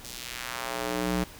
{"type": "tone with high-pass filter sweep", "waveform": "square", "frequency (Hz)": 61, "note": "B1", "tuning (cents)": -21, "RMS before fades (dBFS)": -32, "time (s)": [0.04, 1.24], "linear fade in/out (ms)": 5, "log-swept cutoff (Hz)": [5300, 130], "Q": 0.96, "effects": ["pink hiss -47 dBFS RMS until 1.39 s"]}